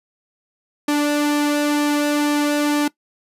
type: tone with flanger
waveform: sawtooth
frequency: 293.7 Hz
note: D4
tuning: in tune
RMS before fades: -18 dBFS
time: 0.88-2.88 s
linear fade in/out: 5 ms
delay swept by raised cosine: 1.4 to 2.5 ms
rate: 2.1 Hz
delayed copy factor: -0.5
effects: noise-tail reverb RT60 0.1 s tail -20 dB re dry + resampled to 32000 Hz